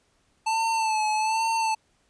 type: tone with vibrato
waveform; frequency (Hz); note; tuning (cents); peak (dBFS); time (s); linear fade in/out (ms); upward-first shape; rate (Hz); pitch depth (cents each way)
square; 880; A5; 0; -23; 0.46-1.75; 10; sine; 1.2; 48
effects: pink hiss -67 dBFS RMS until 2.09 s + resampled to 22050 Hz